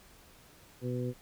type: harmonic tone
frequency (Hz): 124.2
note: B2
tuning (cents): +10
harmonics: 1 / 2 / 3 / 4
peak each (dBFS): -34 / -37 / -39 / -40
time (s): 0.81-1.14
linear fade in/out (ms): 50
effects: pink hiss -58 dBFS RMS until 1.21 s